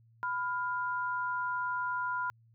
sine tone pair together, 995 / 1407.1 Hz, B5 / F6, +13 / +13 cents, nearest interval tritone, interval 600 cents, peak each -33 / -34 dBFS, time 0.23-2.3 s, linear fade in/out 0 ms, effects added 114 Hz sine -60 dBFS peak until 2.54 s

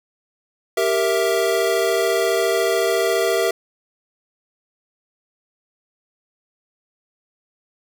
square chord, E diminished, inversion first, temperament equal, 392 / 466.2 / 659.3 Hz, G4 / Bb4 / E5, 0 / 0 / 0 cents, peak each -22 dBFS, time 0.77-3.51 s, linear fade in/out 5 ms, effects none

